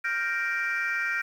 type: chord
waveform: sine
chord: G minor seventh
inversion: third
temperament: equal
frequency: 1396.9 / 1568 / 1864.7 / 2349 Hz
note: F6 / G6 / Bb6 / D7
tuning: 0 / 0 / 0 / 0 cents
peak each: -30 dBFS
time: 0.04-1.22 s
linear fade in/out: 10 ms
effects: tanh soft clip ceiling -20 dBFS + 9-bit